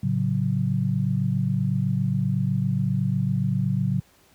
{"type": "chord", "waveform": "sine", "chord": "F# minor", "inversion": "first", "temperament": "just", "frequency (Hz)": [111, 138.75, 185], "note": ["A2", "C#3", "F#3"], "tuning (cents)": [16, 2, 0], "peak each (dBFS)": [-26, -24, -25], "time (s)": [0.03, 4], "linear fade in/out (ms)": 5, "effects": ["pink hiss -58 dBFS RMS until 4.34 s", "high-pass 60 Hz 12 dB/octave"]}